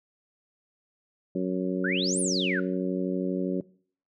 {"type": "harmonic tone", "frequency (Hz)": 92.5, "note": "F#2", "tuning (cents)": 0, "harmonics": [2, 3, 4, 5, 6], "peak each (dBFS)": [-29, -31, -31, -37, -36], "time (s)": [1.35, 3.61], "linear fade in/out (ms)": 5}
{"type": "exponential two-way sweep", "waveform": "sine", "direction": "up then down", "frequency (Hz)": [1396.9, 9956, 1396.9], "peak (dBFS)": -27, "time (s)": [1.84, 2.6], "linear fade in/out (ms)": 5, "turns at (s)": 2.2}
{"effects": ["noise-tail reverb RT60 0.5 s tail -21 dB re dry"]}